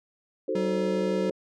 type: chord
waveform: sine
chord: D# diminished seventh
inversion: none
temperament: equal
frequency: 311.1 / 370 / 440 / 523.3 Hz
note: D#4 / F#4 / A4 / C5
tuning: 0 / 0 / 0 / 0 cents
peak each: -34 / -31 / -30 / -30 dBFS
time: 0.48-1.31 s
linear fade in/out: 5 ms
type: tone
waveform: square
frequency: 190 Hz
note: F#3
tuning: 46 cents sharp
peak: -29 dBFS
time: 0.55-1.3 s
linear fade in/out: 5 ms
effects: low-pass 6000 Hz 12 dB/octave